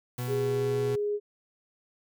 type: tone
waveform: 40% pulse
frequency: 123.47 Hz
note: B2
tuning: in tune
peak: -30 dBFS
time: 0.18-0.96 s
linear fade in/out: 10 ms
type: noise with exponential decay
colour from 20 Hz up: blue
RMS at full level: -44 dBFS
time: 0.18-1.1 s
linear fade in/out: 0 ms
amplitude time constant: 200 ms
type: tone with pitch glide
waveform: sine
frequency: 409.3 to 414.1 Hz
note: G#4 to G#4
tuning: -25 to -5 cents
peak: -26 dBFS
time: 0.27-1.2 s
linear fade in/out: 50 ms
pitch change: +20 cents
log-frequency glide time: 0.59-0.8 s
effects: none